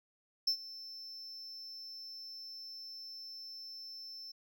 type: tone with ADSR envelope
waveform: triangle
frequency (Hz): 5320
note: E8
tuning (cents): +15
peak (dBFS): -25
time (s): 0.47-4.32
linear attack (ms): 7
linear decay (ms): 85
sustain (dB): -19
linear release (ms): 9
effects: none